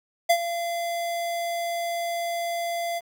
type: tone with ADSR envelope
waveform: square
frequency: 684 Hz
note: F5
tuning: 36 cents flat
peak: -15 dBFS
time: 0.29-3.01 s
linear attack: 13 ms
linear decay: 68 ms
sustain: -12 dB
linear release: 37 ms
effects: 9-bit